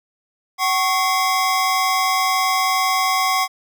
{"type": "tone cluster", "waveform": "square", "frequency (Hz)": [758, 1100, 2073, 5030], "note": ["F#5", "C#6", "C7", "D#8"], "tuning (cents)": [42, -14, -17, 18], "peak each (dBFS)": [-22, -20, -25, -28], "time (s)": [0.58, 3.48], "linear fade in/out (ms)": 50, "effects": []}